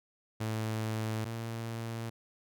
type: tone pair in turn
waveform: sawtooth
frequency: 110 / 114.49 Hz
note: A2 / A#2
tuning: 0 / -31 cents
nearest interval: minor second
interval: 69 cents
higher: second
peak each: -28 / -32 dBFS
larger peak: first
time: 0.4-1.25 / 1.25-2.1 s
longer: neither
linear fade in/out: 10 ms
effects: none